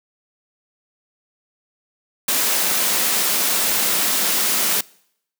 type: high-pass noise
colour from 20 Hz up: white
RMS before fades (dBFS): -19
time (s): 2.28-4.81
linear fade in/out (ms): 5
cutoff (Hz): 160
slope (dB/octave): 96
effects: noise-tail reverb RT60 0.7 s tail -24 dB re dry